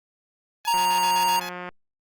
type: tone bursts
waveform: 10% pulse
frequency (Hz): 846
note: G#5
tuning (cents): +32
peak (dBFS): -24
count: 7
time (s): 0.65-1.49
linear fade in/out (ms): 0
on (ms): 78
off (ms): 49
type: tone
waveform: square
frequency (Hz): 932.3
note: A#5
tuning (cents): 0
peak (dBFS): -20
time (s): 0.67-1.4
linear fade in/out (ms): 10
type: click train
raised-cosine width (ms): 0.5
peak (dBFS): -20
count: 171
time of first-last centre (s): 0.74-1.69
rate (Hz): 179
effects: Opus 32 kbps